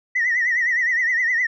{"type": "tone with vibrato", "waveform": "sine", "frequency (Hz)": 1926, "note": "B6", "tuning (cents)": -44, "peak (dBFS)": -16, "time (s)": [0.15, 1.47], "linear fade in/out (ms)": 10, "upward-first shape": "triangle", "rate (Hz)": 9.7, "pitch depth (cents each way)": 120, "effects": ["tanh soft clip ceiling -13 dBFS"]}